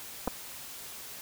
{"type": "clicks", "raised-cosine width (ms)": 1, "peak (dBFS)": -16, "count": 2, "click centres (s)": [0.275, 0.279], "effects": ["white hiss -44 dBFS RMS until 1.21 s"]}